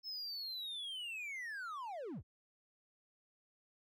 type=linear sweep; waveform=triangle; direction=down; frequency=5274 to 36.71 Hz; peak=-40 dBFS; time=0.03-2.23 s; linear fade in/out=50 ms; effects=none